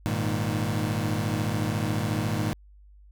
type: chord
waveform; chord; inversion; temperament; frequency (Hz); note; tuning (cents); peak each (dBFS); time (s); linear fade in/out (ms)
25% pulse; Ab suspended second; none; equal with one note detuned; 102.46 / 116.54 / 155.56; Ab2 / Bb2 / Eb3; -23 / 0 / 0; -25 / -26 / -27; 0.06-2.53; 0
effects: added 50 Hz sine -49 dBFS peak until 3.11 s